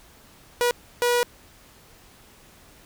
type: tone bursts at uneven times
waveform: sawtooth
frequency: 484 Hz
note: B4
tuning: 35 cents flat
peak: -15 dBFS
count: 2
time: 0.61-0.71 / 1.02-1.23 s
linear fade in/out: 0 ms
effects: pink hiss -52 dBFS RMS until 2.85 s